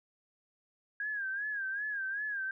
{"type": "tone with vibrato", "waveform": "sine", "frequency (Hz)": 1629, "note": "G#6", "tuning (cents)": -34, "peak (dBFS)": -33, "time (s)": [1, 2.51], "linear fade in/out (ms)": 2, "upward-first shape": "sine", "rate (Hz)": 2.6, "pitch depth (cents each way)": 96, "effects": []}